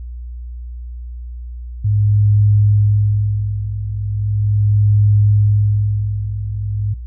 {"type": "tone with tremolo", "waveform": "sine", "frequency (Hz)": 103.83, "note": "G#2", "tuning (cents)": 0, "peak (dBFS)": -9, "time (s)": [1.84, 6.94], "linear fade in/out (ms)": 10, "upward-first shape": "sine", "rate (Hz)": 0.38, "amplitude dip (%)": 75, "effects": ["noise-tail reverb RT60 0.2 s tail -17 dB re dry", "added 60 Hz sine -26 dBFS peak until 7.06 s"]}